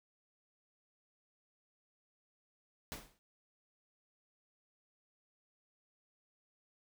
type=noise with exponential decay; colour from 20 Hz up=pink; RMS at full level=-41 dBFS; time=2.92-3.19 s; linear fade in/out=0 ms; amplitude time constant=58 ms; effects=none